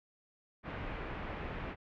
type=low-pass noise; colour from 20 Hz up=pink; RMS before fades=-41 dBFS; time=0.63-1.76 s; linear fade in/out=50 ms; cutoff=2500 Hz; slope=24 dB/octave; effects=none